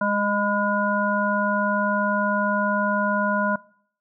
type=harmonic tone with a mistuned harmonic; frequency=205.7 Hz; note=G#3; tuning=16 cents flat; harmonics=1 / 3 / 5 / 7; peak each=-25 / -25 / -25 / -25 dBFS; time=0.01-3.56 s; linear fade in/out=5 ms; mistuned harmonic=5; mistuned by=-41 cents; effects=noise-tail reverb RT60 0.6 s tail -23 dB re dry